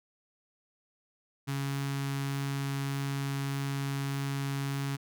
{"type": "tone with notch filter", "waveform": "sawtooth", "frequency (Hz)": 138.59, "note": "C#3", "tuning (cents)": 0, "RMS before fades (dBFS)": -33, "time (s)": [1.47, 4.97], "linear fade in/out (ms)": 20, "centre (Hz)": 550, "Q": 0.99, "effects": []}